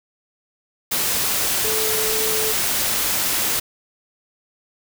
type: tone in noise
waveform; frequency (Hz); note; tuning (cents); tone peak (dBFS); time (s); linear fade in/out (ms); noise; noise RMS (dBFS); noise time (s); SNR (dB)
sine; 436.7; A4; -13; -25; 1.64-2.53; 10; white; -21; 0.91-3.6; -7
effects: none